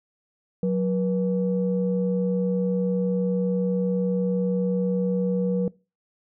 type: tone pair together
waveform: sine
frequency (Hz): 183.54 / 482.7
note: F#3 / B4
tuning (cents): -14 / -40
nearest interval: octave + perfect fourth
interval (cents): 1674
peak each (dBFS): -21 / -25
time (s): 0.63-5.68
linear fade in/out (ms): 2
effects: noise-tail reverb RT60 0.3 s tail -23 dB re dry + tanh soft clip ceiling -13 dBFS